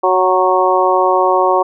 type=harmonic tone with a mistuned harmonic; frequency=185.3 Hz; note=F#3; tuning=3 cents sharp; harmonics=2 / 3 / 4 / 5 / 6; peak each=-16 / -16 / -16 / -16 / -16 dBFS; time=0.03-1.63 s; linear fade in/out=10 ms; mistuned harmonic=6; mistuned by=-17 cents; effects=none